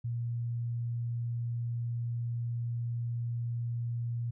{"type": "tone", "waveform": "sine", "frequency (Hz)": 118.3, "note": "A#2", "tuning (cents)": 26, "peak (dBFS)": -31, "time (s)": [0.04, 4.31], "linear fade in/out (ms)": 10, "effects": []}